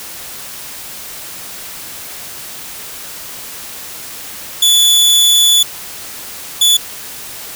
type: tone bursts at uneven times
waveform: sawtooth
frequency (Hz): 3456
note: A7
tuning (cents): -32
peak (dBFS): -4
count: 2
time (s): 4.62-5.63 / 6.61-6.77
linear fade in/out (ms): 5
effects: white hiss -29 dBFS RMS until 7.55 s